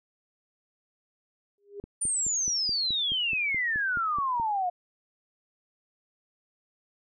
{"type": "tone with exponential growth", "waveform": "sine", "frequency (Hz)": 405.2, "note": "G#4", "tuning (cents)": -43, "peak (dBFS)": -33, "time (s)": [1.58, 1.8], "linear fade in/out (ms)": 1, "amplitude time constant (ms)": 46}
{"type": "click train", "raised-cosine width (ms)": 3, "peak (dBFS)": -28, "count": 13, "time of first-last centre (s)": [1.84, 4.399], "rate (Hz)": 4.69}
{"type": "exponential sweep", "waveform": "sine", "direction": "down", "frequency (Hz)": [9310, 699], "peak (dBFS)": -25, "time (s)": [2.01, 4.7], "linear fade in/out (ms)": 10}
{"effects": []}